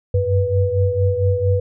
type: tone cluster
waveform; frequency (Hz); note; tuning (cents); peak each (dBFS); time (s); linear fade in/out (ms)
sine; 93.5 / 97.9 / 491.2; F#2 / G2 / B4; +19 / -2 / -9; -19; 0.14-1.6; 5
effects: none